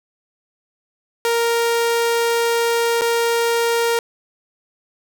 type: tone with dropouts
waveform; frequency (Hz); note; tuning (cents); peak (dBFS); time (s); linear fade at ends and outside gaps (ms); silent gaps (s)
sawtooth; 466.2; A#4; 0; -12; 1.25-3.99; 1; 3.011-3.018
effects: none